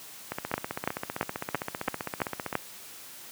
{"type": "two click trains", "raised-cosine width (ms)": 0.5, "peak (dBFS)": [-16, -10], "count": [35, 7], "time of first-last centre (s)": [[0.32, 2.528], [0.54, 2.553]], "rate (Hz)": [15.4, 2.98], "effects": ["white hiss -46 dBFS RMS until 3.31 s", "high-pass 100 Hz 12 dB/octave"]}